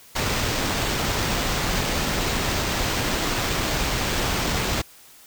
pink noise with sample-and-hold, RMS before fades -24 dBFS, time 0.15-4.82 s, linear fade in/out 10 ms, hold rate 11025 Hz, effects white hiss -49 dBFS RMS until 5.26 s

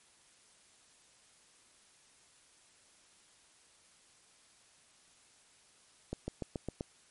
accelerating click train, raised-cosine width 2 ms, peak -23 dBFS, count 6, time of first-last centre 6.13-6.809 s, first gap 150 ms, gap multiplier 0.95, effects white hiss -64 dBFS RMS until 7.1 s + MP3 48 kbps

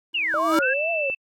square tone with exponential growth, 321.9 Hz, E4, 41 cents flat, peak -17 dBFS, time 0.13-0.59 s, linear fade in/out 2 ms, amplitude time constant 99 ms
sine linear two-way sweep, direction down then up, 2960 to 1030 to 1677 Hz, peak -21 dBFS, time 0.14-0.74 s, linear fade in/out 10 ms, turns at 0.4 s
sine tone with vibrato, 587.3 Hz, D5, in tune, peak -24 dBFS, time 0.34-1.1 s, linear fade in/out 0 ms, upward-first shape triangle, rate 2.2 Hz, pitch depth 270 cents each way
sine tone, 2651 Hz, E7, 9 cents sharp, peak -24 dBFS, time 0.62-1.15 s, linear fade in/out 10 ms
effects AAC 64 kbps

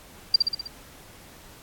sine tone with echo, 4728 Hz, D8, 11 cents sharp, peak -11 dBFS, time 0.34-0.36 s, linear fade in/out 5 ms, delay 63 ms, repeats 5, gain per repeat -4 dB, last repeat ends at 0.675 s, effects pink hiss -49 dBFS RMS until 1.62 s + AAC 64 kbps

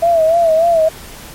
sine tone with vibrato, 659.3 Hz, E5, in tune, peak -8 dBFS, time 0.02-0.89 s, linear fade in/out 10 ms, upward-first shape sine, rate 3.4 Hz, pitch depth 75 cents each way, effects pink hiss -34 dBFS RMS until 1.34 s + MP3 64 kbps

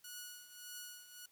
5% pulse tone with tremolo, 1461 Hz, F#6, 22 cents flat, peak -34 dBFS, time 0.04-1.26 s, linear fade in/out 5 ms, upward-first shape triangle, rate 1.7 Hz, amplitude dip 75%, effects white hiss -71 dBFS RMS until 1.31 s

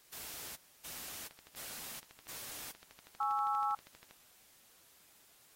white noise bursts, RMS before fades -46 dBFS, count 4, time 0.12-2.72 s, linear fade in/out 10 ms, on 440 ms, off 280 ms
click train, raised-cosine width 0.2 ms, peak -36 dBFS, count 36, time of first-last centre 1.31-4.11 s, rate 12.5 Hz
sine chord, C# minor, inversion second, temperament equal, 830.6 / 1108.7 / 1318.5 Hz, G#5 / C#6 / E6, 0 / 0 / 0 cents, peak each -34 / -39 / -34 dBFS, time 3.2-3.75 s, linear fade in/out 5 ms
effects white hiss -64 dBFS RMS until 5.55 s + AAC 48 kbps

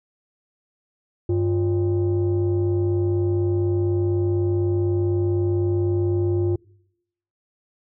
sine tone pair together, 98 / 349.9 Hz, G2 / F4, 0 / +3 cents, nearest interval octave + minor seventh, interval 2203 cents, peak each -19 dBFS, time 1.29-6.56 s, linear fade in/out 5 ms, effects noise-tail reverb RT60 0.8 s tail -26 dB re dry + tanh soft clip ceiling -15 dBFS

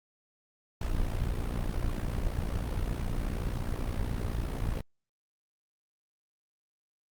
brown noise with amplitude modulation, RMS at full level -28 dBFS, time 0.81-4.81 s, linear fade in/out 5 ms, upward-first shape sine, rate 59.1 Hz, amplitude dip 70%, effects Opus 48 kbps

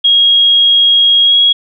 sine tone with pitch glide, 3281 to 3313 Hz, G#7 to G#7, -22 to -5 cents, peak -5 dBFS, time 0.04-1.53 s, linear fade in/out 10 ms, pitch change +17 cents, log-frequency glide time 1.23-1.34 s, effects none

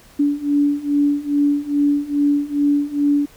sine beating tone pair, 287 / 289.4 Hz, D4 / D4, -40 / -25 cents, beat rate 2.4 Hz, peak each -19 / -17 dBFS, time 0.19-3.26 s, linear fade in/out 10 ms, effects pink hiss -48 dBFS RMS until 3.36 s

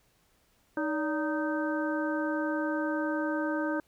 harmonic tone with a mistuned harmonic, 310 Hz, D#4, 6 cents flat, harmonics 1 / 2 / 3 / 4 / 5, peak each -30 / -34 / -38 / -41 / -36 dBFS, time 0.77-3.8 s, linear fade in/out 2 ms, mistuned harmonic 2, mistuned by -120 cents, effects pink hiss -68 dBFS RMS until 3.87 s

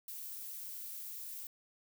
violet noise, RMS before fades -45 dBFS, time 0.08-1.47 s, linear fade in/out 2 ms, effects none

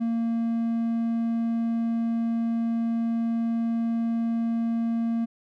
triangle tone, 230.1 Hz, A#3, 22 cents flat, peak -21 dBFS, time 0-5.26 s, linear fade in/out 20 ms, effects none

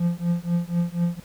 triangle tone with tremolo, 172.6 Hz, F3, 20 cents flat, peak -15 dBFS, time 0-1.2 s, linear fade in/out 5 ms, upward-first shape triangle, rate 4.1 Hz, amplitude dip 100%, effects pink hiss -50 dBFS RMS until 1.24 s

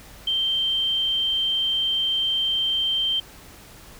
sine tone, 3136 Hz, G7, in tune, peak -20 dBFS, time 0.27-3.2 s, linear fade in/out 5 ms, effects added 50 Hz sine -53 dBFS peak until 3.99 s + pink hiss -46 dBFS RMS until 3.99 s

